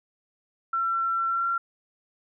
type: tone with pitch glide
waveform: sine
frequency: 1352 to 1370.1 Hz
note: E6 to F6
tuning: +43 to -34 cents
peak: -23 dBFS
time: 0.73-1.58 s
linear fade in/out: 5 ms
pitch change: +23 cents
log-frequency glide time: 1.28-1.46 s
effects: none